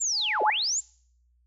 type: linear two-way sweep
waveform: sine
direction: down then up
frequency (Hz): 7550 to 351.8 to 7550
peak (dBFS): -24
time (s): 0-0.81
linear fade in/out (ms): 20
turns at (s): 0.42
type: tone with exponential growth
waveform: sine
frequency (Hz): 853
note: G#5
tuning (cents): +46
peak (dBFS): -17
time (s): 0.12-0.5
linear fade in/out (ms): 2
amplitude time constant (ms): 81
effects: noise-tail reverb RT60 0.6 s tail -24 dB re dry + added 60 Hz sine -62 dBFS peak until 1.46 s